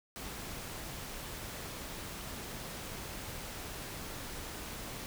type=noise; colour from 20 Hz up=pink; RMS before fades=-43 dBFS; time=0.16-5.06 s; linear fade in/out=0 ms; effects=none